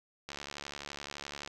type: click train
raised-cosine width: 0.2 ms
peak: -23 dBFS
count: 86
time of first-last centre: 0.29-1.475 s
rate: 71.7 Hz
effects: none